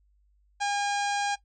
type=harmonic tone with a mistuned harmonic; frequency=811 Hz; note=G#5; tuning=41 cents flat; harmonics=1 / 2 / 3 / 4 / 5 / 6 / 7 / 8 / 9 / 10; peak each=-27 / -33 / -37 / -39 / -41 / -43 / -44 / -45 / -46 / -47 dBFS; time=0.6-1.36 s; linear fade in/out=20 ms; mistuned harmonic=10; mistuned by=+40 cents; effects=noise-tail reverb RT60 0.1 s tail -17 dB re dry + added 50 Hz sine -62 dBFS peak until 1.44 s